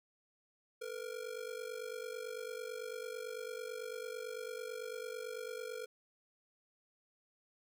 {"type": "ring-modulated tone", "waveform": "square", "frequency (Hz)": 470.6, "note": "A#4", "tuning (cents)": 16, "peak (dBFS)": -39, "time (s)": [0.81, 5.86], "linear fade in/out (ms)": 10, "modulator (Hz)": 24.5, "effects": []}